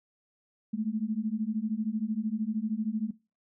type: beating tone pair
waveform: sine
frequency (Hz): 210.4 / 223.4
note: G#3 / A3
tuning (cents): +23 / +27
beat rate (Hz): 13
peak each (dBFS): -31 / -31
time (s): 0.73-3.11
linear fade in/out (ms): 10
effects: noise-tail reverb RT60 0.3 s tail -20 dB re dry